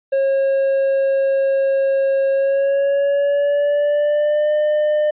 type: tone with pitch glide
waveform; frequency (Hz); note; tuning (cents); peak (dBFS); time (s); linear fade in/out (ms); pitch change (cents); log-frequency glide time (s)
triangle; 543 to 602.5; C#5 to D5; -36 to +44; -12; 0.12-5.11; 10; +180; 2.31-4.52
effects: resampled to 8000 Hz